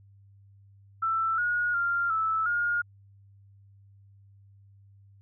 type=tone with pitch steps; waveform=sine; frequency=1331 / 1444 / 1392 / 1312 / 1423 Hz; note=E6 / F#6 / F6 / E6 / F6; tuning=+16 / -43 / -6 / -9 / +32 cents; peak=-24 dBFS; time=1.02-2.82 s; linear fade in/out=10 ms; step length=360 ms; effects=added 99 Hz sine -53 dBFS peak until 5.21 s